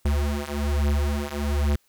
square beating tone pair, 71.6 / 72.8 Hz, D2 / D2, -43 / -15 cents, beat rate 1.2 Hz, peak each -26 / -25 dBFS, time 0.05-1.76 s, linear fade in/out 5 ms, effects white hiss -65 dBFS RMS until 1.88 s

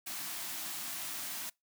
white band-stop noise, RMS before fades -40 dBFS, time 0.06-1.5 s, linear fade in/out 10 ms, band 370 to 600 Hz, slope 96 dB/octave, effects noise-tail reverb RT60 0.2 s tail -25 dB re dry + high-pass 150 Hz 12 dB/octave

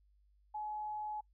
sine tone, 848 Hz, G#5, 36 cents sharp, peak -38 dBFS, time 0.54-1.21 s, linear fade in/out 10 ms, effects noise-tail reverb RT60 0.1 s tail -23 dB re dry + added 50 Hz sine -66 dBFS peak until 1.33 s

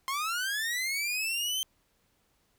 sawtooth linear sweep, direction up, 1046 to 3136 Hz, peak -26 dBFS, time 0.08-1.63 s, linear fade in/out 0 ms, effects pink hiss -71 dBFS RMS until 2.58 s

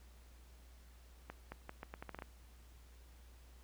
accelerating click train, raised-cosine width 0.5 ms, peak -30 dBFS, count 10, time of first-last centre 1.3-2.222 s, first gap 220 ms, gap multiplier 0.79, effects added 60 Hz sine -57 dBFS peak until 3.63 s + pink hiss -67 dBFS RMS until 3.63 s

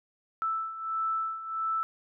sine beating tone pair, 1318.5 / 1320 Hz, E6 / E6, 0 / +2 cents, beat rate 1.5 Hz, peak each -35 / -30 dBFS, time 0.42-1.83 s, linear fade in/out 0 ms, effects none

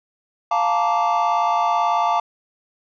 triangle chord, Bb major seventh, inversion second, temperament just, 699.2 / 874.1 / 932.3 / 1165.4 Hz, F5 / A5 / Bb5 / D6, +2 / -12 / 0 / -14 cents, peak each -19 / -19 / -22 / -20 dBFS, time 0.51-2.2 s, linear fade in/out 5 ms, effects tanh soft clip ceiling -5 dBFS + resampled to 16000 Hz

